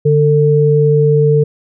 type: tone pair together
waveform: sine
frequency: 146.83 / 447.3 Hz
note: D3 / A4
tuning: 0 / +28 cents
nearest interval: octave + perfect fifth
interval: 1928 cents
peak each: -10 dBFS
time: 0.05-1.44 s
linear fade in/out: 10 ms
effects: none